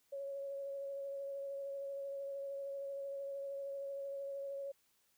sine tone with vibrato, 554.4 Hz, C#5, in tune, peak -40 dBFS, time 0.12-4.72 s, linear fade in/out 10 ms, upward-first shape sine, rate 13 Hz, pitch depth 15 cents each way, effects white hiss -75 dBFS RMS until 5.17 s

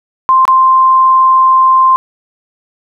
sine tone with dropouts, 1046.5 Hz, C6, in tune, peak -4 dBFS, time 0.29-1.96 s, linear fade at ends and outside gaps 0 ms, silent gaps 0.453-0.479 s, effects none

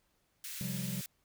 white high-pass noise, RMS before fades -43 dBFS, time 0.44-1.06 s, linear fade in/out 2 ms, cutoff 1600 Hz, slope 24 dB/octave
triangle chord, C suspended fourth, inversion none, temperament equal, 130.81 / 174.61 / 196 Hz, C3 / F3 / G3, 0 / 0 / 0 cents, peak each -38 dBFS, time 0.61-1.01 s, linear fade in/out 0 ms
effects pink hiss -75 dBFS RMS until 1.24 s

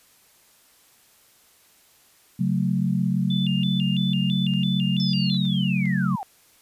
sine chord, F# minor, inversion second, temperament just, 138.75 / 185 / 222 Hz, C#3 / F#3 / A3, +2 / 0 / +16 cents, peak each -25 / -22 / -27 dBFS, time 2.39-6.16 s, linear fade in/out 10 ms
sine tone with vibrato, 3136 Hz, G7, in tune, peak -29 dBFS, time 3.3-5.37 s, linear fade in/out 5 ms, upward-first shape square, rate 3 Hz, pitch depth 190 cents each way
clicks, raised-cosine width 0.2 ms, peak -30 dBFS, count 4, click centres 4.537 / 5.345 / 5.453 / 5.856 s
sine linear sweep, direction down, 5320 to 729 Hz, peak -29 dBFS, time 5-6.23 s, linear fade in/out 0 ms
effects white hiss -57 dBFS RMS until 6.61 s + resampled to 32000 Hz

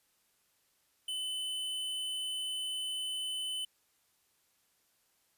square tone, 3024 Hz, F#7, 37 cents sharp, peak -35 dBFS, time 1.08-3.65 s, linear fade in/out 5 ms, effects white hiss -73 dBFS RMS until 5.37 s + resampled to 32000 Hz

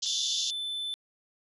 white band-pass noise, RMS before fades -32 dBFS, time 0.02-0.51 s, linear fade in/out 10 ms, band 3000 to 6900 Hz, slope 96 dB/octave
triangle tone, 3520 Hz, A7, in tune, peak -30 dBFS, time 0.06-0.94 s, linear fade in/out 0 ms
effects resampled to 32000 Hz

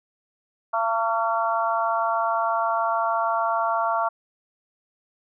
harmonic tone with a mistuned harmonic, 226.4 Hz, A3, 50 cents sharp, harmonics 3 / 4 / 5 / 6, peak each -25 / -26 / -26 / -28 dBFS, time 0.73-4.09 s, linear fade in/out 10 ms, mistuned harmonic 6, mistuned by +18 cents, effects none

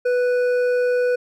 sine tone with hard clipping, 493.9 Hz, B4, in tune, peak -18 dBFS, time 0.05-1.16 s, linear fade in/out 10 ms, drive 7 dB, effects none

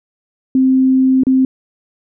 sine tone with dropouts, 261.6 Hz, C4, in tune, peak -8 dBFS, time 0.55-1.45 s, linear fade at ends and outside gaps 2 ms, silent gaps 1.235-1.268 s, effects none

